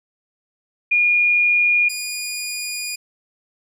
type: tone pair in turn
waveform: sine / 15% pulse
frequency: 2431 / 2444 Hz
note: D#7 / D#7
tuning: -41 / -32 cents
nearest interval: unison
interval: 9 cents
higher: second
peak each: -13 / -18 dBFS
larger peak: first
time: 0.91-1.89 / 1.89-2.96 s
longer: second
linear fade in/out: 10 ms
effects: none